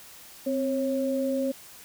sine tone pair together, 261.6 / 544.9 Hz, C4 / C#5, 0 / -30 cents, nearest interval octave + minor second, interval 1270 cents, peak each -27 dBFS, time 0.46-1.52 s, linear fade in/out 10 ms, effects white hiss -48 dBFS RMS until 1.84 s

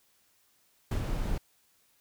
brown noise with ADSR envelope, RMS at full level -27 dBFS, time 0.91-1.38 s, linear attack 5 ms, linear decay 73 ms, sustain -4 dB, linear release 4 ms, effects white hiss -68 dBFS RMS until 2 s

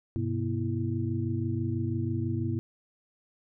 sine tone cluster, 100.1 / 126.2 / 240.7 / 330.8 Hz, G2 / B2 / B3 / E4, +37 / +38 / -44 / +6 cents, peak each -31 / -32 / -35 / -34 dBFS, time 0.16-2.59 s, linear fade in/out 0 ms, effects none

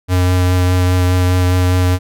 square tone with vibrato, 90.7 Hz, F#2, 34 cents flat, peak -11 dBFS, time 0.08-1.99 s, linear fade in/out 50 ms, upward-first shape triangle, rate 4.9 Hz, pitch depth 15 cents each way, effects none

